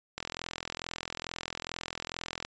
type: click train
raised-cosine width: 0.2 ms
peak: -17 dBFS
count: 97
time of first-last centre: 0.18-2.45 s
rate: 42.3 Hz
effects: resampled to 16000 Hz